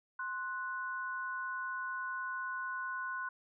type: tone pair together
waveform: sine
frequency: 1049.3 / 1480 Hz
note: C6 / F#6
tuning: +5 / 0 cents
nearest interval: tritone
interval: 595 cents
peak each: -40 / -38 dBFS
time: 0.19-3.29 s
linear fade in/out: 5 ms
effects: none